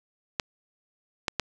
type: clicks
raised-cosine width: 0.2 ms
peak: -8 dBFS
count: 3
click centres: 0.398 / 1.282 / 1.397 s
effects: none